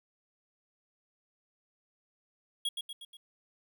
square tone with echo, 3308 Hz, G#7, 8 cents flat, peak -30 dBFS, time 2.65-2.69 s, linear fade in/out 5 ms, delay 120 ms, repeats 4, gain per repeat -5 dB, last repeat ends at 3.17 s, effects 12-bit

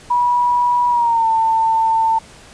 sine tone with pitch glide, 972 to 896.5 Hz, B5 to A5, -28 to +32 cents, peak -12 dBFS, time 0.1-2.19 s, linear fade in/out 10 ms, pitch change -140 cents, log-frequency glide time 0.89-1.28 s, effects pink hiss -42 dBFS RMS until 2.53 s + resampled to 22050 Hz

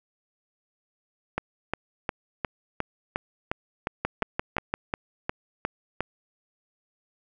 two click trains, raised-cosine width 0.5 ms, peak -11 / -10 dBFS, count 14 / 5, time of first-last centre 1.38-6.006 / 4.05-4.74 s, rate 2.81 / 5.8 Hz, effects none

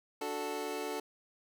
25% pulse chord, D major, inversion none, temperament equal, 293.7 / 370 / 440 Hz, D4 / F#4 / A4, 0 / 0 / 0 cents, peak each -38 / -38 / -34 dBFS, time 0.21-1 s, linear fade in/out 5 ms, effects none

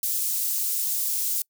white high-pass noise, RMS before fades -26 dBFS, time 0.03-1.42 s, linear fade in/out 2 ms, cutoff 7100 Hz, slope 12 dB/octave, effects noise-tail reverb RT60 0.1 s tail -26 dB re dry

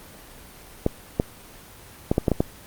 clicks, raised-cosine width 2 ms, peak -5 dBFS, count 7, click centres 0.864 / 1.199 / 2.115 / 2.181 / 2.282 / 2.317 / 2.405 s, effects pink hiss -45 dBFS RMS until 2.66 s + Opus 24 kbps

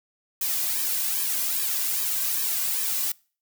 blue noise with flanger, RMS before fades -26 dBFS, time 0.41-3.12 s, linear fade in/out 5 ms, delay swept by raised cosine 1.4 to 2.3 ms, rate 2.5 Hz, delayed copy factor -0.95, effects noise-tail reverb RT60 0.4 s tail -25 dB re dry

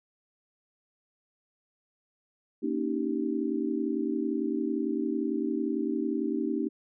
sine chord, Eb dominant seventh, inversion second, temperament just, 233.3 / 280 / 311.1 / 388.9 Hz, Bb3 / Db4 / Eb4 / G4, +2 / +18 / 0 / -14 cents, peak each -33 / -32 / -31 / -34 dBFS, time 2.62-6.69 s, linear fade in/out 20 ms, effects none

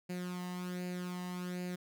sawtooth tone with flanger, 179.7 Hz, F3, 50 cents sharp, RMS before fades -40 dBFS, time 0.09-1.76 s, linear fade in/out 10 ms, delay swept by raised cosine 0.43 to 1.04 ms, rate 1.3 Hz, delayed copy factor +0.65, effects none

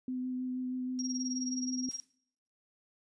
sine tone with vibrato, 254 Hz, B3, 49 cents sharp, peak -33 dBFS, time 0.08-1.89 s, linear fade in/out 2 ms, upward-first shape sine, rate 6.3 Hz, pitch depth 12 cents each way
sine tone with tremolo, 5620 Hz, F8, 10 cents sharp, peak -34 dBFS, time 0.99-2 s, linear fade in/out 0 ms, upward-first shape sine, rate 19 Hz, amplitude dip 90%
blue noise with exponential decay, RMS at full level -47 dBFS, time 1.91-2.17 s, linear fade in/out 0 ms, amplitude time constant 55 ms
effects noise-tail reverb RT60 0.7 s tail -23 dB re dry + resampled to 22050 Hz

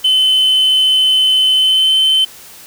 sine tone with pitch glide, 3047 to 3074 Hz, G7 to G7, -50 to -35 cents, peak -6 dBFS, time 0.04-2.25 s, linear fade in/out 10 ms, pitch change +15 cents, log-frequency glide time 1.55-1.94 s, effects tanh soft clip ceiling -7 dBFS + white hiss -37 dBFS RMS until 2.66 s

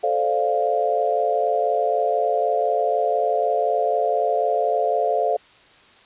sine chord, D minor seventh, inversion second, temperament equal with one note detuned, 437.2 / 523.3 / 587.3 / 698.5 Hz, A4 / C5 / D5 / F5, -11 / 0 / 0 / 0 cents, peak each -24 / -25 / -25 / -21 dBFS, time 0.03-5.37 s, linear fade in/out 10 ms, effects white hiss -51 dBFS RMS until 6.05 s + resampled to 8000 Hz

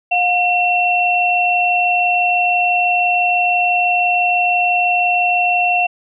sine tone pair together, 717 / 2713 Hz, F5 / E7, +45 / +49 cents, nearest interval octave + major seventh, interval 2304 cents, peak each -15 dBFS, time 0.11-5.87 s, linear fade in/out 10 ms, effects none

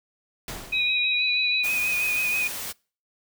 pink noise with exponential decay, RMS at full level -32 dBFS, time 0.48-1.22 s, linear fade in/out 1 ms, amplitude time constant 160 ms
sine tone with pitch glide, 3840 to 3934 Hz, B7 to B7, -49 to -7 cents, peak -25 dBFS, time 0.72-1.65 s, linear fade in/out 50 ms, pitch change +42 cents, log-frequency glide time 1.13-1.22 s
sine tone with vibrato, 2489 Hz, D#7, in tune, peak -22 dBFS, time 0.72-2.48 s, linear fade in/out 10 ms, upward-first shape triangle, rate 6.2 Hz, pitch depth 35 cents each way
white noise, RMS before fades -33 dBFS, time 1.63-2.73 s, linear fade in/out 20 ms
effects noise-tail reverb RT60 0.4 s tail -26 dB re dry

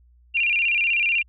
sine tone with vibrato, 2570 Hz, E7, 45 cents flat, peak -18 dBFS, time 0.34-1.23 s, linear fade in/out 20 ms, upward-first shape square, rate 16 Hz, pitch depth 120 cents each way, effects added 60 Hz sine -52 dBFS peak until 1.28 s

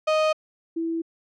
35% pulse / sine tone pair in turn, 622.3 / 329.7 Hz, D#5 / E4, 0 / 0 cents, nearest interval major seventh, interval 1100 cents, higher first, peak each -17 / -24 dBFS, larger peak first, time 0.07-0.33 / 0.76-1.02 s, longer neither, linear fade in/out 10 ms, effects low-pass 4000 Hz 12 dB/octave

